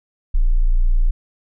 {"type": "tone", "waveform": "sine", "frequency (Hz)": 29.14, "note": "A#0", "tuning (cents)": 0, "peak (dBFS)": -11, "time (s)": [0.34, 1.11], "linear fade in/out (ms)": 10, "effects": []}